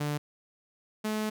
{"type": "tone pair in turn", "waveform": "sawtooth", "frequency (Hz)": [147.5, 215], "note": ["D3", "A3"], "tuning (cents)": [8, -40], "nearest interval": "perfect fifth", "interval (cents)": 652, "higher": "second", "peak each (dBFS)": -25, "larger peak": "neither", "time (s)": [[0, 0.18], [1.04, 1.3]], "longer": "second", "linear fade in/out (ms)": 10, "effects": []}